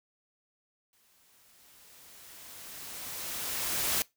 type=noise with exponential growth; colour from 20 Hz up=white; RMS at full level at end=-28 dBFS; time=0.93-4.02 s; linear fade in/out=1 ms; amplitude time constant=670 ms; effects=noise-tail reverb RT60 0.2 s tail -22 dB re dry